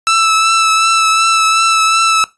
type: tone with vibrato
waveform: sawtooth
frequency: 1318.5 Hz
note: E6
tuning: in tune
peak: -5 dBFS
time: 0.07-2.24 s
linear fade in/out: 0 ms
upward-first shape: triangle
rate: 2.7 Hz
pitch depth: 23 cents each way
effects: noise-tail reverb RT60 0.2 s tail -17 dB re dry + resampled to 22050 Hz